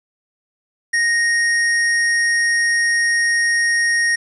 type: tone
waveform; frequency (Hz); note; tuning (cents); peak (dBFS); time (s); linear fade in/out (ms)
square; 1864.7; A#6; 0; -15; 0.93-4.16; 10
effects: resampled to 24000 Hz + 8-bit